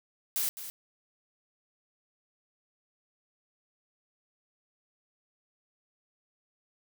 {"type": "noise with echo", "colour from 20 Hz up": "blue", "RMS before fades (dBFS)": -30, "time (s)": [0.36, 0.49], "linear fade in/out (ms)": 0, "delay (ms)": 210, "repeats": 1, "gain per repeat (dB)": -11, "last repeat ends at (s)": 0.7, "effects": []}